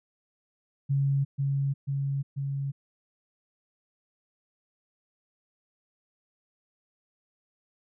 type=tone with echo; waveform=sine; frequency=138.59 Hz; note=C#3; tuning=in tune; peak=-22 dBFS; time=0.89-1.25 s; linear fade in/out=20 ms; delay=490 ms; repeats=3; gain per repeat=-2 dB; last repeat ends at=2.72 s; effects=none